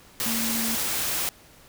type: tone in noise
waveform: sine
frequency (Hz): 227.7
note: A#3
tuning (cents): -40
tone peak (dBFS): -29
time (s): 0.26-0.75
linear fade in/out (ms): 0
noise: white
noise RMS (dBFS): -27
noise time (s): 0.2-1.29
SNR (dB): -5
effects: pink hiss -52 dBFS RMS until 1.68 s